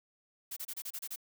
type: noise bursts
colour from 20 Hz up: blue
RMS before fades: -40 dBFS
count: 8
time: 0.51-1.161 s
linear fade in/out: 10 ms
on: 56 ms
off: 29 ms
effects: none